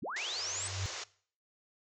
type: linear sweep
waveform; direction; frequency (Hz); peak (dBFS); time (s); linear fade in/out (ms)
sine; up; 87.31 to 8280; -36; 0.02-0.68; 10
type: band-pass noise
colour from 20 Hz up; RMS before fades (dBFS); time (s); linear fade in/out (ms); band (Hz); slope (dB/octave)
white; -42; 0.16-1.04; 5; 340 to 7200; 96
type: tone with exponential growth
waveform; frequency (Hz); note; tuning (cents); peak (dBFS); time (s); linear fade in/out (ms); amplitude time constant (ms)
sine; 95.7; G2; -41; -31; 0.3-0.86; 0; 120
effects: noise-tail reverb RT60 0.5 s tail -20 dB re dry